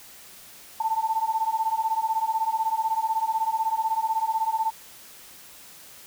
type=beating tone pair; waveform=sine; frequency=880 / 896 Hz; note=A5 / A5; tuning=0 / +31 cents; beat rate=16 Hz; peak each=-26 / -25 dBFS; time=0.8-4.71 s; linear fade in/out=5 ms; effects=white hiss -47 dBFS RMS until 6.06 s